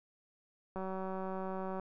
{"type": "click train", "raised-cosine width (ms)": 1, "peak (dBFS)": -27, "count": 197, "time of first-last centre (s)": [0.76, 1.797], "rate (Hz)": 189, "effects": []}